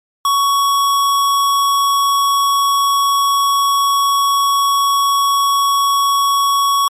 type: tone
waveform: square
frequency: 1117 Hz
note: C#6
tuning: 13 cents sharp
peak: -12 dBFS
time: 0.25-6.88 s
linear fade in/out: 2 ms
effects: MP3 64 kbps